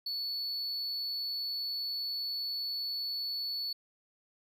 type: tone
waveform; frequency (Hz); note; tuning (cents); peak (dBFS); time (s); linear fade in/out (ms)
triangle; 4435; C#8; 0; -32; 0.06-3.73; 5
effects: none